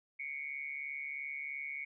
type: tone with amplitude modulation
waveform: sine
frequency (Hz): 2218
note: C#7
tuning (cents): 0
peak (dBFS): -35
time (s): 0.19-1.85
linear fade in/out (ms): 10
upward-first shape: sine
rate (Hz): 143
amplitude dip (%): 75
effects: none